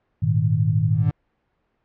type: chord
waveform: sine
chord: Ab suspended second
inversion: none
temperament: equal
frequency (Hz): 103.83 / 116.54 / 155.56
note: Ab2 / Bb2 / Eb3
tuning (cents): 0 / 0 / 0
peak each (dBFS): -21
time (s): 0.22-1.1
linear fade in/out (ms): 10
type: tone with exponential growth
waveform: 30% pulse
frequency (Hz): 146.83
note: D3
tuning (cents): 0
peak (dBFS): -25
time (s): 0.85-1.11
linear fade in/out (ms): 2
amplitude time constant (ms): 56
effects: pink hiss -70 dBFS RMS until 1.84 s + low-pass 2000 Hz 12 dB/octave